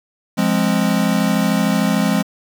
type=chord; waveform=square; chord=F minor; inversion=none; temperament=equal; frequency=174.61 / 207.7 / 261.6 Hz; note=F3 / Ab3 / C4; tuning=0 / 0 / 0 cents; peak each=-20 / -18 / -21 dBFS; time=0.37-2.23 s; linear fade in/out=20 ms; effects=7-bit